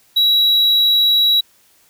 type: tone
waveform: triangle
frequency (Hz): 3887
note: B7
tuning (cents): -28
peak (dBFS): -9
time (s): 0.16-1.41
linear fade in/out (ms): 10
effects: white hiss -54 dBFS RMS until 1.89 s